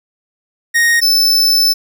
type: tone pair in turn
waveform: 45% pulse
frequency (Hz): 1864.7 / 5274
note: A#6 / E8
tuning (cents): 0 / 0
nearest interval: octave + tritone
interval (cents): 1800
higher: second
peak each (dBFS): -9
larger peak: neither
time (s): 0.74-1.01 / 1.01-1.74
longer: second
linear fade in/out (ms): 20
effects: none